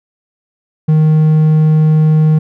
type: tone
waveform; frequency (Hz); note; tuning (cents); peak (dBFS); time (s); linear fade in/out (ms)
triangle; 155.56; D#3; 0; -4; 0.88-2.39; 10
effects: none